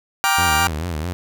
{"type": "chord", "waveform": "30% pulse", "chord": "G minor seventh", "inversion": "none", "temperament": "just", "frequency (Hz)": [784, 940.8, 1176, 1411.2], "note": ["G5", "Bb5", "D6", "F6"], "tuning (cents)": [0, 16, 2, 18], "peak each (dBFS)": [-17, -21, -19, -19], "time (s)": [0.24, 0.67], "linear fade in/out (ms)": 0}
{"type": "tone with vibrato", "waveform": "sawtooth", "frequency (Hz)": 82.1, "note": "E2", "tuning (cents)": -6, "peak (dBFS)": -19, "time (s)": [0.38, 1.13], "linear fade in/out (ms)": 0, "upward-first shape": "sine", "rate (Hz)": 4.6, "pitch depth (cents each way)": 160}
{"effects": []}